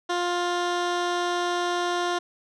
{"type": "tone with low-pass filter", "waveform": "15% pulse", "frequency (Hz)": 351.9, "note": "F4", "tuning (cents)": 13, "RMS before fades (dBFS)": -26, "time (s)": [0.09, 2.19], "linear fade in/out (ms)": 10, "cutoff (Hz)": 5400, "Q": 1, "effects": []}